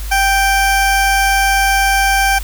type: tone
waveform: 20% pulse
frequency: 784 Hz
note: G5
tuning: in tune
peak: -6 dBFS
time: 0.11-2.39 s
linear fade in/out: 10 ms
effects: added 50 Hz sine -21 dBFS peak until 2.43 s + white hiss -33 dBFS RMS until 2.43 s